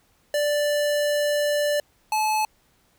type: tone pair in turn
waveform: square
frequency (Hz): 587.3 / 862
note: D5 / A5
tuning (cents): 0 / -36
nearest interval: perfect fifth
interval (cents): 664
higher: second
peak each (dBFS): -21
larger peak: neither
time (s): 0.34-1.8 / 2.12-2.45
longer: first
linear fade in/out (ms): 2
effects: pink hiss -63 dBFS RMS until 2.98 s